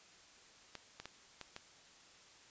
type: clicks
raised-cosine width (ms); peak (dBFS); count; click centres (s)
0.2; -28; 5; 0.753 / 1 / 1.056 / 1.413 / 1.564
effects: white hiss -61 dBFS RMS until 2.5 s + resampled to 16000 Hz